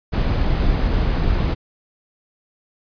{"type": "noise", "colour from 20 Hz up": "brown", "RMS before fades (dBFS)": -18, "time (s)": [0.12, 1.55], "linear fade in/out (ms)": 20, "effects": ["resampled to 11025 Hz"]}